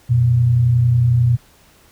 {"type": "tone pair together", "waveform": "sine", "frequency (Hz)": [90.4, 121.52], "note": ["F#2", "B2"], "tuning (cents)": [-40, -28], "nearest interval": "perfect fourth", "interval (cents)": 512, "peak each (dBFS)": [-22, -11], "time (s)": [0.09, 1.37], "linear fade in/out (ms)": 20, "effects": ["pink hiss -51 dBFS RMS until 1.91 s"]}